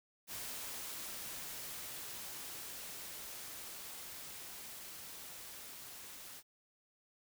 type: noise with level ramp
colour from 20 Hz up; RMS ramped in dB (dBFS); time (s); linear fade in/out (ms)
white; -44 to -51; 0.27-6.43; 50
effects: none